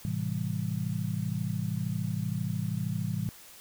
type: chord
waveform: sine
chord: A minor seventh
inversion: none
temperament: just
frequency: 110 / 132 / 165 / 198 Hz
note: A2 / C3 / E3 / G3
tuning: 0 / +16 / +2 / +18 cents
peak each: -34 / -35 / -33 / -36 dBFS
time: 0.05-3.29 s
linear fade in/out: 0 ms
effects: white hiss -51 dBFS RMS until 3.6 s